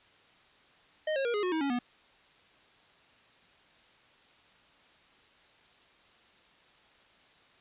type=tone with pitch steps; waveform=square; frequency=619 / 542 / 474.6 / 415.5 / 363.8 / 318.6 / 278.9 / 244.2 Hz; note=D#5 / C#5 / A#4 / G#4 / F#4 / D#4 / C#4 / B3; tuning=-9 / -39 / +31 / +1 / -29 / +41 / +11 / -19 cents; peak=-29 dBFS; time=1.07-1.79 s; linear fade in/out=5 ms; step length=90 ms; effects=white hiss -61 dBFS RMS until 7.6 s + resampled to 8000 Hz